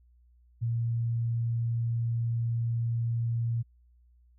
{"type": "tone", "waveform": "sine", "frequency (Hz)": 116.54, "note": "A#2", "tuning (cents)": 0, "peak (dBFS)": -26, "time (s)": [0.61, 3.63], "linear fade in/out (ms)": 20, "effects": ["added 60 Hz sine -58 dBFS peak until 4.38 s"]}